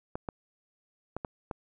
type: clicks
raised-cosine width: 1 ms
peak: -20 dBFS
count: 5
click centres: 0.155 / 0.288 / 1.166 / 1.248 / 1.512 s
effects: none

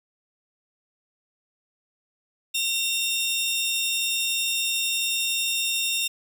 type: tone pair together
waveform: sawtooth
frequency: 2743 / 3661 Hz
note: F7 / A#7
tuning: -32 / -32 cents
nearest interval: perfect fourth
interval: 500 cents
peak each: -23 dBFS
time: 2.54-6.08 s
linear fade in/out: 10 ms
effects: none

